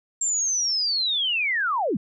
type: linear sweep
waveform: sine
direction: down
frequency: 7459 to 154.2 Hz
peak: -21 dBFS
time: 0.21-1.97 s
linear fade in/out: 5 ms
effects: none